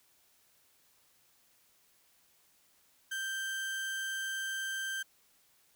35% pulse tone, 1568 Hz, G6, in tune, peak -33 dBFS, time 3.11-5.03 s, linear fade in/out 10 ms, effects white hiss -68 dBFS RMS until 5.75 s

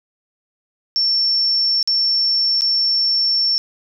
sine tone with dropouts, 5430 Hz, F8, 50 cents flat, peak -14 dBFS, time 0.96-3.58 s, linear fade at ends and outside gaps 0 ms, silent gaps 1.828-1.875 / 2.609-2.619 s, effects none

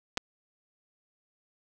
clicks, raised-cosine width 0.2 ms, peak -13 dBFS, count 2, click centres 0.173 / 0.177 s, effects none

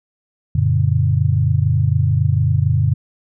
sine chord, Gb augmented, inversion none, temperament equal with one note detuned, 92.5 / 116.54 / 143.48 Hz, Gb2 / Bb2 / D3, 0 / 0 / -40 cents, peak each -17 dBFS, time 0.55-2.94 s, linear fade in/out 5 ms, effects none

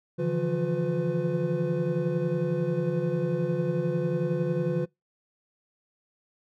triangle tone cluster, 143.6 / 163.2 / 174.3 / 357 / 502 Hz, D3 / E3 / F3 / F4 / B4, -39 / -17 / -3 / +38 / +28 cents, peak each -29 dBFS, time 0.18-4.86 s, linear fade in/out 20 ms, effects noise-tail reverb RT60 0.2 s tail -26 dB re dry

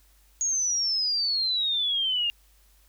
sine exponential sweep, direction down, 6690 to 2794 Hz, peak -23 dBFS, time 0.41-2.3 s, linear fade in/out 0 ms, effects added 50 Hz sine -58 dBFS peak until 2.88 s + white hiss -63 dBFS RMS until 2.88 s

